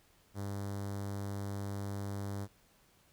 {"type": "tone with notch filter", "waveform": "sawtooth", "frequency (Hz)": 100, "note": "G2", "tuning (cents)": 35, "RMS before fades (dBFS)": -39, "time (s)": [0.34, 2.48], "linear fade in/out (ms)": 50, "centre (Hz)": 2600, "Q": 0.84, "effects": ["pink hiss -67 dBFS RMS until 3.12 s"]}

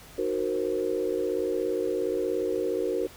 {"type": "chord", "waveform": "sine", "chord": "C half-diminished seventh", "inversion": "first", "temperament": "equal with one note detuned", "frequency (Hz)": [311.1, 372.4, 466.2, 523.3], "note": ["Eb4", "Gb4", "Bb4", "C5"], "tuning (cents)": [0, 11, 0, 0], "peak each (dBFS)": [-34, -29, -29, -33], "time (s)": [0.18, 3.07], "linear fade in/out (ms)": 5, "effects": ["pink hiss -49 dBFS RMS until 3.16 s"]}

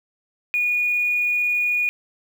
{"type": "tone with quantisation", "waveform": "sine", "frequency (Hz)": 2451, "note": "D#7", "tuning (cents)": -27, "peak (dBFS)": -18, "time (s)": [0.54, 1.89], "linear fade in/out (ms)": 0, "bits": 7, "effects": []}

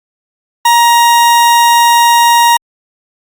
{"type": "tone", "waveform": "40% pulse", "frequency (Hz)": 942, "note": "A#5", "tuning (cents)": 18, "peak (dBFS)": -4, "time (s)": [0.65, 2.57], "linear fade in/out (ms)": 5, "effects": ["Opus 48 kbps"]}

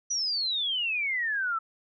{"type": "exponential sweep", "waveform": "sine", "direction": "down", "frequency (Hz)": [5950, 1300], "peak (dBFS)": -26, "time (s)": [0.1, 1.59], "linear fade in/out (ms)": 10, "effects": []}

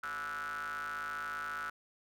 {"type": "ring-modulated tone", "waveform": "square", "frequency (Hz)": 75.7, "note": "D#2", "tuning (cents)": -47, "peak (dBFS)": -35, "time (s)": [0.03, 1.7], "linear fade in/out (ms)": 5, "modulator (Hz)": 1390, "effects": []}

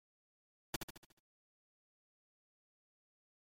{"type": "noise with echo", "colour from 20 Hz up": "pink", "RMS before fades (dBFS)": -36, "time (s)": [0.74, 0.76], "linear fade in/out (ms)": 2, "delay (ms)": 72, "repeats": 6, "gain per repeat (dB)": -6, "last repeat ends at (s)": 1.192, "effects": ["MP3 64 kbps"]}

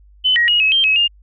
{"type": "tone with pitch steps", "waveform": "sine", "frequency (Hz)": [3028, 1895, 2884, 2571, 3151, 2564, 2819], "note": ["F#7", "A#6", "F#7", "E7", "G7", "E7", "F7"], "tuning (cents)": [39, 28, -45, -44, 8, -49, 16], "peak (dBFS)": -11, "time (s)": [0.24, 1.08], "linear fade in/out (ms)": 20, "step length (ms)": 120, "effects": ["added 50 Hz sine -44 dBFS peak until 1.22 s"]}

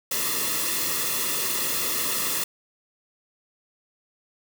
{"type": "noise with comb filter", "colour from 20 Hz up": "white", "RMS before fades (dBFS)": -26, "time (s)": [0.11, 2.44], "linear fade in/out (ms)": 5, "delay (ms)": 1.3, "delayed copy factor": -0.8, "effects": []}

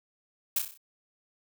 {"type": "noise with echo", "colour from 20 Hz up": "blue", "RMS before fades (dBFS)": -26, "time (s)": [0.56, 0.59], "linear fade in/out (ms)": 5, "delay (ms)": 31, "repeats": 6, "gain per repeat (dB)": -5, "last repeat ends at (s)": 0.776, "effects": []}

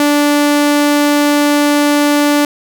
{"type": "tone", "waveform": "sawtooth", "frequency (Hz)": 291.9, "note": "D4", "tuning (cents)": -10, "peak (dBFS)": -5, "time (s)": [0, 2.45], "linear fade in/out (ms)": 2, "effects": []}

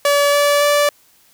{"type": "tone with pitch steps", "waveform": "sawtooth", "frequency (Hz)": [573, 577.7, 582.3], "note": ["D5", "D5", "D5"], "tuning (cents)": [-43, -29, -15], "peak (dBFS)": -8, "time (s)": [0.05, 0.89], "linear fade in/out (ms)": 2, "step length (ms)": 280, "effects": ["white hiss -53 dBFS RMS until 1.33 s"]}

